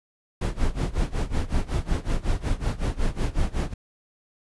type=noise with tremolo; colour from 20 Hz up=brown; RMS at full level=-21 dBFS; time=0.41-3.74 s; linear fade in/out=5 ms; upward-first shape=sine; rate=5.4 Hz; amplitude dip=90%; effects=resampled to 24000 Hz